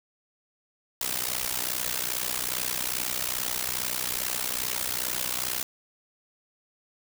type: noise with amplitude modulation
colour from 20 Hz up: white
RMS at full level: -26 dBFS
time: 1.01-5.63 s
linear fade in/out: 2 ms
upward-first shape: sine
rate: 62.4 Hz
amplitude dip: 90%
effects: none